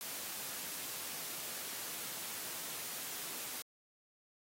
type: high-pass noise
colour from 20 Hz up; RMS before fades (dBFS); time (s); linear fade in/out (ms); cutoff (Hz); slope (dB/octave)
white; -43; 0.01-3.62; 0; 130; 12
effects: AAC 48 kbps